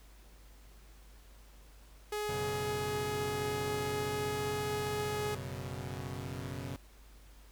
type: tone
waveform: sawtooth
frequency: 419.7 Hz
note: G#4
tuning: 18 cents sharp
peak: -30 dBFS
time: 2.12-5.35 s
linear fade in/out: 5 ms
type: chord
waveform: sawtooth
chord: F# suspended fourth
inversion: none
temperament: equal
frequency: 92.5 / 123.47 / 138.59 Hz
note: F#2 / B2 / C#3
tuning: 0 / 0 / 0 cents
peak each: -39 dBFS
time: 2.29-6.76 s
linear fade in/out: 0 ms
effects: added 50 Hz sine -54 dBFS peak until 7.51 s + pink hiss -62 dBFS RMS until 7.51 s